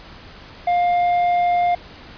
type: tone with tanh clipping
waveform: triangle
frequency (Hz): 705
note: F5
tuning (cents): +16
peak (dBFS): -16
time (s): 0.67-1.75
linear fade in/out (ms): 5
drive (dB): 10
effects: pink hiss -41 dBFS RMS until 2.17 s + resampled to 11025 Hz